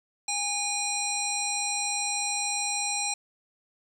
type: harmonic tone with a mistuned harmonic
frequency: 815 Hz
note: G#5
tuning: 33 cents flat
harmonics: 1 / 3 / 5 / 7 / 9 / 10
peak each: -34 / -34 / -34 / -34 / -34 / -34 dBFS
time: 0.28-3.14 s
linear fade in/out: 5 ms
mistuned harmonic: 9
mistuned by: +25 cents
effects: 9-bit